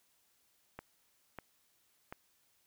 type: clicks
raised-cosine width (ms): 0.5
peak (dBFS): -28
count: 3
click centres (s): 0.79 / 1.387 / 2.125
effects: white hiss -73 dBFS RMS until 2.66 s